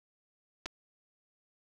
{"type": "clicks", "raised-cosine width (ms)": 0.2, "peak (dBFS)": -21, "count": 2, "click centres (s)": [0.658, 0.661], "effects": []}